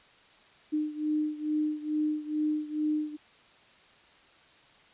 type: beating tone pair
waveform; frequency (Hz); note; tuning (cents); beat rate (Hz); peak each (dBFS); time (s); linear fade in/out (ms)
sine; 303.5 / 305.8; D#4 / D#4; -43 / -30; 2.3; -29 / -32; 0.72-3.17; 20
effects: white hiss -58 dBFS RMS until 4.93 s + resampled to 8000 Hz